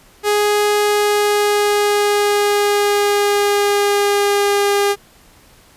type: tone with pitch glide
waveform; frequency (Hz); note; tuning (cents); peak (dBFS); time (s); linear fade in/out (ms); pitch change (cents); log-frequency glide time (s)
sawtooth; 415.3 to 404.4; G#4 to G#4; 0 to -46; -9; 0.23-4.96; 50; -46; 0.83-4.73
effects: pink hiss -48 dBFS RMS until 5.76 s + resampled to 32000 Hz